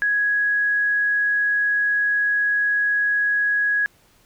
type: tone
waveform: sine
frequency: 1666 Hz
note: G#6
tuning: 5 cents sharp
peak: -17 dBFS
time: 0.02-3.86 s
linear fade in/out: 0 ms
effects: pink hiss -57 dBFS RMS until 4.25 s